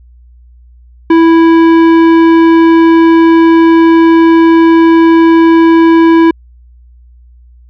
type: tone with tanh clipping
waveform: sine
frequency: 329.6 Hz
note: E4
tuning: in tune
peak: -4 dBFS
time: 1.1-6.31 s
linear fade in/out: 5 ms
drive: 14 dB
effects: added 60 Hz sine -36 dBFS peak until 7.69 s